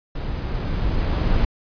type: noise with level ramp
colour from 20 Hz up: brown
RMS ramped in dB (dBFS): -27 to -18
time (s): 0.15-1.45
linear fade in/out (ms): 5
effects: resampled to 11025 Hz